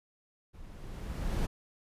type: noise with level ramp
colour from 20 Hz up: brown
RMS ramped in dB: -51 to -28 dBFS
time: 0.53-1.47 s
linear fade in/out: 20 ms
effects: resampled to 32000 Hz